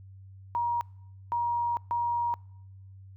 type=tone bursts at uneven times; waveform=sine; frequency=949 Hz; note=A#5; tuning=31 cents sharp; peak=-25 dBFS; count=3; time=0.55-0.81 / 1.32-1.77 / 1.91-2.34 s; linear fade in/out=0 ms; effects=noise-tail reverb RT60 0.8 s tail -26 dB re dry + added 96 Hz sine -46 dBFS peak until 3.16 s